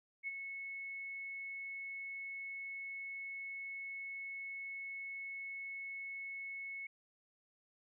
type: tone with ADSR envelope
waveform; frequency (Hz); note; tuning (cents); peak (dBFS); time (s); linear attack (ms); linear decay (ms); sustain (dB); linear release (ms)
sine; 2198; C#7; -15; -36; 0.23-6.87; 45; 27; -6; 6
effects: none